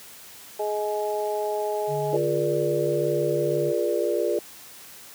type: harmonic tone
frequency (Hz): 210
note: G#3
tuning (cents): +19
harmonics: 2 / 3 / 4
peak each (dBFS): -27 / -29 / -30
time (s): 0.59-2.17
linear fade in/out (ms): 10
type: tone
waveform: sine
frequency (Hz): 146.83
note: D3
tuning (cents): 0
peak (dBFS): -30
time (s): 1.87-3.73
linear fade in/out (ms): 50
type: chord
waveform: sine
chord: Bb dominant seventh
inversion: second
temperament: equal with one note detuned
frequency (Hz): 349.2 / 415.3 / 477.1 / 587.3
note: F4 / Ab4 / Bb4 / D5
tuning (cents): 0 / 0 / +40 / 0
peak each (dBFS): -27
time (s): 2.13-4.39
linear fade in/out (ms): 2
effects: white hiss -45 dBFS RMS until 5.14 s + high-pass 80 Hz 12 dB/octave